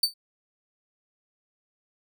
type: tone with exponential decay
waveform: 40% pulse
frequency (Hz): 4563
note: C#8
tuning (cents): +49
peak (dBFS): -15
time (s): 0.03-0.14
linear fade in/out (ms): 5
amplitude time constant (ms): 23
effects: none